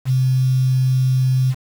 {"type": "tone with quantisation", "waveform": "sine", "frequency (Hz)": 129.7, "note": "C3", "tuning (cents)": -15, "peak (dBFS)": -13, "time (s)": [0.05, 1.55], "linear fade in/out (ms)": 50, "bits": 6, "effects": []}